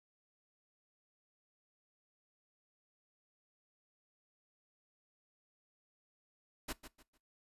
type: noise with echo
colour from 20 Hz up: pink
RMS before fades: -40 dBFS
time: 6.68-6.73 s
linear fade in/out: 10 ms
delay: 150 ms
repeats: 3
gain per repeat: -11 dB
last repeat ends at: 7.18 s
effects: noise-tail reverb RT60 0.2 s tail -20 dB re dry + resampled to 32000 Hz